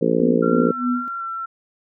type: harmonic tone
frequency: 57.5 Hz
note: A#1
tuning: 23 cents flat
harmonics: 3 / 4 / 5 / 6 / 7 / 8 / 9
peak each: -24 / -23 / -23 / -26 / -23 / -21 / -25 dBFS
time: 0.01-0.72 s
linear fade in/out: 10 ms
type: tone with tremolo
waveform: sine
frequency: 246.9 Hz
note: B3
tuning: in tune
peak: -17 dBFS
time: 0.2-1.08 s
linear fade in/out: 0 ms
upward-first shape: sine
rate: 3.2 Hz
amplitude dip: 90%
type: tone with vibrato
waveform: sine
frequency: 1359 Hz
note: F6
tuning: 48 cents flat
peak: -25 dBFS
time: 0.42-1.46 s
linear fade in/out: 10 ms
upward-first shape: square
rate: 1.9 Hz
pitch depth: 14 cents each way
effects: none